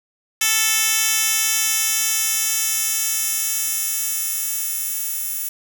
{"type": "tone with high-pass filter sweep", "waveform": "10% pulse", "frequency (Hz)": 439.8, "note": "A4", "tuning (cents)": -1, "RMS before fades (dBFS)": -21, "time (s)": [0.41, 5.49], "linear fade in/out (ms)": 5, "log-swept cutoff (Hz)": [3600, 12000], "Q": 0.7, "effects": ["7-bit"]}